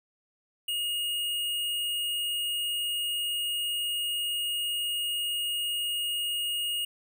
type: tone with hard clipping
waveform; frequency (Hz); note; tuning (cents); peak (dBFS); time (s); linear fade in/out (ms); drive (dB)
sine; 2863; F7; +42; -29; 0.68-6.85; 5; 16
effects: none